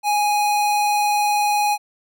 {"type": "tone with vibrato", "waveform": "square", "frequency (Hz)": 830.6, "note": "G#5", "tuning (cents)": 0, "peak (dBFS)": -17, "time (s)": [0.03, 1.78], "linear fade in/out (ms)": 50, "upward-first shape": "triangle", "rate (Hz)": 20, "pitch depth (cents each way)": 20, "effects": []}